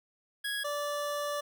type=tone pair in turn; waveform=25% pulse; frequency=1661.2 / 582.4 Hz; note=G#6 / D5; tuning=0 / -15 cents; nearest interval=octave + tritone; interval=1815 cents; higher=first; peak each=-28 dBFS; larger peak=neither; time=0.44-0.64 / 0.64-1.41 s; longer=second; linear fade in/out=10 ms; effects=none